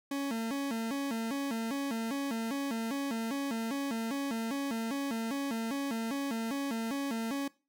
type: tone with vibrato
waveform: 40% pulse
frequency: 251.2 Hz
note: B3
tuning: 30 cents sharp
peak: -31 dBFS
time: 0.11-7.48 s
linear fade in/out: 5 ms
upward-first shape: square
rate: 2.5 Hz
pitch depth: 180 cents each way
effects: noise-tail reverb RT60 0.3 s tail -20 dB re dry